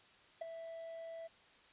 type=tone with ADSR envelope; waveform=triangle; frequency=659.3 Hz; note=E5; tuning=in tune; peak=-34 dBFS; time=0.41-1.28 s; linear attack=8 ms; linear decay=10 ms; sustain=-9 dB; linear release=18 ms; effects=white hiss -64 dBFS RMS until 1.72 s + resampled to 8000 Hz

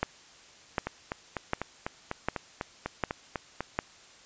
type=two click trains; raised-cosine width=0.5 ms; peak=-11 / -16 dBFS; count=6 / 12; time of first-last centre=0.03-3.789 / 0.87-3.606 s; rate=1.33 / 4.02 Hz; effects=white hiss -54 dBFS RMS until 4.25 s + resampled to 16000 Hz

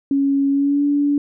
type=tone with pitch glide; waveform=sine; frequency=277.2 to 287.6 Hz; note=C#4 to D4; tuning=0 to -36 cents; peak=-14 dBFS; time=0.11-1.18 s; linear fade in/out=2 ms; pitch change=+64 cents; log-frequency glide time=0.5-0.84 s; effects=none

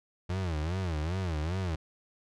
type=tone with vibrato; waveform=35% pulse; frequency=84.9 Hz; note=F2; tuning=48 cents flat; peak=-28 dBFS; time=0.29-1.76 s; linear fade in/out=10 ms; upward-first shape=sine; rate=2.5 Hz; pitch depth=210 cents each way; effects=low-pass 6000 Hz 12 dB/octave

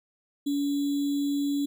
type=tone with sample-and-hold; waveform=sine; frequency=284.5 Hz; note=C#4; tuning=45 cents sharp; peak=-24 dBFS; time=0.46-1.66 s; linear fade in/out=10 ms; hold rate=3675 Hz; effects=none

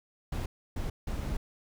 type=noise bursts at uneven times; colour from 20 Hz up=brown; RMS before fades=-33 dBFS; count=3; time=0.32-0.46 / 0.76-0.9 / 1.07-1.37 s; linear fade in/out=5 ms; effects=none

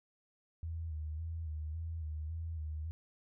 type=tone with vibrato; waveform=sine; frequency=79.6 Hz; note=D#2; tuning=40 cents sharp; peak=-37 dBFS; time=0.63-2.91 s; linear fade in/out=0 ms; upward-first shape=square; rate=1.8 Hz; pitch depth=53 cents each way; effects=none

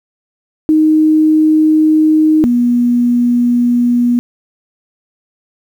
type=tone pair in turn; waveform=sine; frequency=311.1 / 241.9 Hz; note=D#4 / B3; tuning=0 / -36 cents; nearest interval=major third; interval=436 cents; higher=first; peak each=-6 / -8 dBFS; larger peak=first; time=0.69-2.44 / 2.44-4.19 s; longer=neither; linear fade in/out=0 ms; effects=7-bit

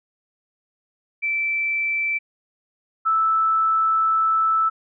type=tone pair in turn; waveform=sine; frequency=2329 / 1315.1 Hz; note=D7 / E6; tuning=-15 / -4 cents; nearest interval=minor seventh; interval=989 cents; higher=first; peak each=-20 / -16 dBFS; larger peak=second; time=1.22-2.19 / 3.05-4.7 s; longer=second; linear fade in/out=20 ms; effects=none

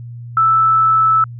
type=tone with pitch glide; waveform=sine; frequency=1318.5 to 1310.9 Hz; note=E6 to E6; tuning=0 to -10 cents; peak=-9 dBFS; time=0.37-1.24 s; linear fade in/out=2 ms; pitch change=-10 cents; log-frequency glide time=0.49-1.05 s; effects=added 119 Hz sine -28 dBFS peak until 1.39 s

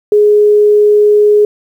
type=tone; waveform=sine; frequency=417.7 Hz; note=G#4; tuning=10 cents sharp; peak=-4 dBFS; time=0.12-1.45 s; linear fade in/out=2 ms; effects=7-bit

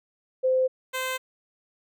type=tone pair in turn; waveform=sine / 10% pulse; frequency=517 / 517 Hz; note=C5 / C5; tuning=-21 / -21 cents; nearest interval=unison; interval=0 cents; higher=neither; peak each=-19 dBFS; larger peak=neither; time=0.43-0.68 / 0.93-1.18 s; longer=neither; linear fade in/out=20 ms; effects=none

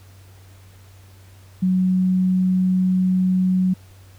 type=tone; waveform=sine; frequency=185 Hz; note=F#3; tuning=in tune; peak=-15 dBFS; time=1.62-3.74 s; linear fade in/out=10 ms; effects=added 95 Hz sine -44 dBFS peak until 4.18 s + pink hiss -53 dBFS RMS until 4.18 s

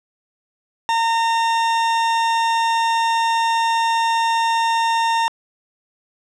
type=tone; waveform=40% pulse; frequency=915 Hz; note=A#5; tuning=32 cents flat; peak=-15 dBFS; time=0.89-5.28 s; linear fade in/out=0 ms; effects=low-pass 6000 Hz 12 dB/octave

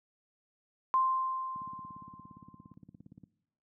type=tone with exponential decay; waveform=sine; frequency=1046.5 Hz; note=C6; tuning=in tune; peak=-23 dBFS; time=0.94-2.74 s; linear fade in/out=0 ms; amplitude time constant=390 ms
type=click train; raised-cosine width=5 ms; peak=-32 dBFS; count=30; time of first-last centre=1.56-3.236 s; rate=17.3 Hz
effects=noise-tail reverb RT60 0.8 s tail -20 dB re dry + high-pass 200 Hz 12 dB/octave

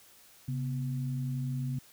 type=tone pair together; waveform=sine; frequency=134.1 / 245.4 Hz; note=C3 / B3; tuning=+43 / -11 cents; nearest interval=minor seventh; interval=1046 cents; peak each=-31 / -39 dBFS; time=0.48-1.79 s; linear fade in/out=5 ms; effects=white hiss -58 dBFS RMS until 1.92 s

